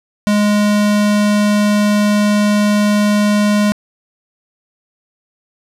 square tone, 207.7 Hz, G#3, in tune, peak -11 dBFS, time 0.27-3.72 s, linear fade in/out 0 ms, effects low-pass 11000 Hz 12 dB/octave

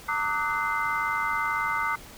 sine tone cluster, 909 / 1165 / 1263 / 1491 / 2067 Hz, A#5 / D6 / D#6 / F#6 / C7, -44 / -14 / +26 / +13 / -22 cents, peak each -31 dBFS, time 0.08-1.96 s, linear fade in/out 10 ms, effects pink hiss -46 dBFS RMS until 2.17 s

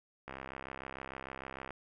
click train, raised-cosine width 0.5 ms, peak -27 dBFS, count 96, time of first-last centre 0.28-1.706 s, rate 66.6 Hz, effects none

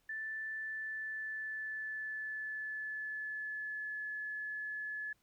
sine tone with pitch glide, 1760 to 1713.9 Hz, A6 to A6, 0 to -46 cents, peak -38 dBFS, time 0.09-5.13 s, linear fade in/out 5 ms, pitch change -46 cents, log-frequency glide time 0.49-4.05 s, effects pink hiss -75 dBFS RMS until 5.22 s

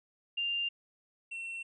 sine / triangle tone pair in turn, 2794 / 2710 Hz, F7 / E7, 0 / +47 cents, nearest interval minor second, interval 53 cents, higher first, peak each -30 / -36 dBFS, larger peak first, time 0.37-0.69 / 1.31-1.63 s, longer neither, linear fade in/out 10 ms, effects resampled to 24000 Hz

